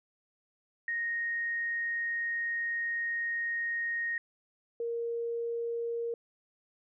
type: tone pair in turn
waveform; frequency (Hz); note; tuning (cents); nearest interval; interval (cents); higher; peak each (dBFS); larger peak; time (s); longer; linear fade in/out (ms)
sine; 1864 / 466.9; A#6 / A#4; -1 / +3; 2 octaves; 2396; first; -30 / -31; first; 0.88-4.18 / 4.8-6.14; first; 2
effects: none